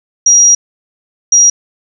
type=tone bursts at uneven times; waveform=sine; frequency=5730 Hz; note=F8; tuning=44 cents sharp; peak=-3 dBFS; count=2; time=0.26-0.55 / 1.32-1.5 s; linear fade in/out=5 ms; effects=none